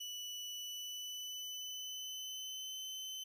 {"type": "tone with pitch glide", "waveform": "30% pulse", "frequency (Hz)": [2960, 3054], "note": ["F#7", "G7"], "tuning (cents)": [0, -46], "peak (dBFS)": -40, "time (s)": [0, 3.24], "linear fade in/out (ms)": 10, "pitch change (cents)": 54, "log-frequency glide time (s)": [0.48, 2.79], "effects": []}